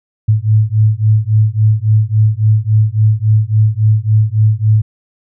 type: beating tone pair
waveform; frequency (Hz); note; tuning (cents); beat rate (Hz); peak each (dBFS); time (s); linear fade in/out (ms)
sine; 106.4 / 110; G#2 / A2; +42 / 0; 3.6; -11; 0.28-4.82; 10
effects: none